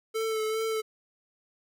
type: tone with vibrato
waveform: square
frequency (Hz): 440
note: A4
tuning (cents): 0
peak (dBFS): -28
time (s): 0.14-0.82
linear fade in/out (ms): 20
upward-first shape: sine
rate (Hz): 2.5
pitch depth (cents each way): 24
effects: none